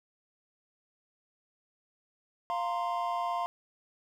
triangle chord, F suspended fourth, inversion none, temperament equal with one note detuned, 698.5 / 928 / 1046.5 Hz, F5 / Bb5 / C6, 0 / -8 / 0 cents, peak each -31 / -34 / -32 dBFS, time 2.5-3.46 s, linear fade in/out 0 ms, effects none

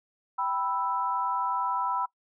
sine chord, E minor, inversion first, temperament equal, 784 / 987.8 / 1318.5 Hz, G5 / B5 / E6, 0 / 0 / 0 cents, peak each -34 / -28 / -32 dBFS, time 0.38-2.06 s, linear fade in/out 10 ms, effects noise-tail reverb RT60 0.1 s tail -21 dB re dry

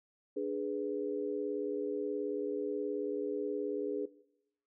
sine chord, G# diminished, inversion second, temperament equal, 293.7 / 415.3 / 493.9 Hz, D4 / G#4 / B4, 0 / 0 / 0 cents, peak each -38 / -35 / -39 dBFS, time 0.36-4.06 s, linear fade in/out 10 ms, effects noise-tail reverb RT60 0.8 s tail -19 dB re dry

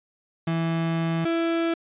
35% pulse tone pair in turn, 164.81 / 332.8 Hz, E3 / E4, 0 / +17 cents, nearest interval octave, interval 1217 cents, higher second, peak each -21 / -20 dBFS, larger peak second, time 0.47-1.25 / 1.25-1.74 s, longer first, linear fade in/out 5 ms, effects resampled to 8000 Hz

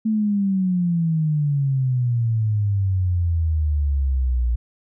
sine exponential sweep, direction down, 221.8 to 58.27 Hz, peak -17 dBFS, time 0.05-4.56 s, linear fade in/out 10 ms, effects none

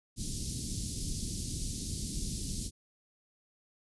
pink band-stop noise, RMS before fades -36 dBFS, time 0.16-2.71 s, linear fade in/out 50 ms, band 280 to 4500 Hz, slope 24 dB/octave, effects resampled to 24000 Hz

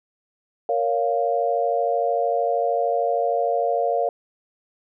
sine chord, Bb minor, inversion none, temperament just, 466.2 / 559.4 / 699.2 Hz, Bb4 / Db5 / F5, 0 / +16 / +2 cents, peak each -24 / -24 / -22 dBFS, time 0.69-4.09 s, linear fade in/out 2 ms, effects none

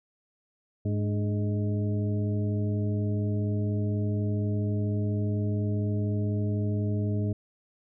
harmonic tone with a mistuned harmonic, 104.2 Hz, G#2, 6 cents sharp, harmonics 1 / 2 / 3 / 4 / 6, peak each -26 / -32 / -36 / -38 / -42 dBFS, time 0.85-7.33 s, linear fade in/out 5 ms, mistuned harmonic 3, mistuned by -67 cents, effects none

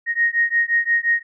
sine beating tone pair, 1864.7 / 1870.4 Hz, A#6 / A#6, 0 / +5 cents, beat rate 5.7 Hz, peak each -19 dBFS, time 0.06-1.23 s, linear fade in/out 50 ms, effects none

